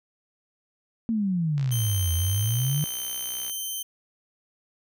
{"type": "exponential two-way sweep", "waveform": "sine", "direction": "down then up", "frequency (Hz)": [233.1, 82.41, 153.4], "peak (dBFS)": -22, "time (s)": [1.09, 2.84], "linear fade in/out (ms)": 0, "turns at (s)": 2.13}
{"type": "click train", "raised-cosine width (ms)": 0.2, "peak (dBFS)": -25, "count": 121, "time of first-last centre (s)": [1.58, 3.497], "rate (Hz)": 62.6}
{"type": "tone with pitch glide", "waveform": "5% pulse", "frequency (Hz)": [3120, 3102], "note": ["G7", "G7"], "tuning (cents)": [-9, -19], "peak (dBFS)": -22, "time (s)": [1.71, 3.83], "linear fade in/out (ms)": 10, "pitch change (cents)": -10, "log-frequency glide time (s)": [2.32, 2.79]}
{"effects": []}